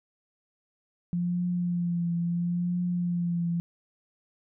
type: tone with vibrato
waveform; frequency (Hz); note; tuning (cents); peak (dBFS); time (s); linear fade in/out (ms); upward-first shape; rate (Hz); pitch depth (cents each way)
sine; 174; F3; -6; -25; 1.13-3.6; 0; triangle; 0.74; 38
effects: none